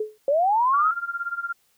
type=tone with exponential decay; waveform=sine; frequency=428.7 Hz; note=A4; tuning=45 cents flat; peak=-20 dBFS; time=0-0.18 s; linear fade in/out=5 ms; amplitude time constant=38 ms
type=linear sweep; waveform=sine; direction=up; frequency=534 to 1318.5 Hz; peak=-17 dBFS; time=0.28-0.91 s; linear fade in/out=2 ms
type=tone with tremolo; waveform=sine; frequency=1391 Hz; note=F6; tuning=7 cents flat; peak=-23 dBFS; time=0.73-1.53 s; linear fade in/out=10 ms; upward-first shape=sine; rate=17 Hz; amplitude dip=85%
effects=white hiss -65 dBFS RMS until 1.77 s